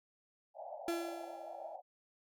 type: band-pass noise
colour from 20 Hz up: pink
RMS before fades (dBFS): -47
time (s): 0.54-1.82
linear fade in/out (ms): 50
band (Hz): 570 to 840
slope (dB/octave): 96
type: tone with exponential decay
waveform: 35% pulse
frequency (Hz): 339.4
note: F4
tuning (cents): -49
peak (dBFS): -31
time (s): 0.88-1.76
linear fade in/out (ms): 2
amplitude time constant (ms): 190
effects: Opus 48 kbps